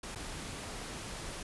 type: noise with dropouts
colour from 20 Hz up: pink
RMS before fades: -42 dBFS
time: 0.03-1.43 s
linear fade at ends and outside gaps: 5 ms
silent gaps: 0.15-0.157 s
effects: resampled to 24000 Hz